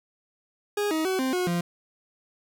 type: tone with pitch steps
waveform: 40% pulse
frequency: 412.3 / 316.2 / 376.7 / 261.2 / 362.6 / 173.4 Hz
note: G#4 / D#4 / F#4 / C4 / F#4 / F3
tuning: -13 / +28 / +31 / -3 / -35 / -12 cents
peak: -23 dBFS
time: 0.77-1.61 s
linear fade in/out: 5 ms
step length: 140 ms
effects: none